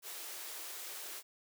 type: high-pass noise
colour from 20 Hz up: white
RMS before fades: -45 dBFS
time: 0.02-1.23 s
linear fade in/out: 50 ms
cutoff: 310 Hz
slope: 96 dB/octave
effects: none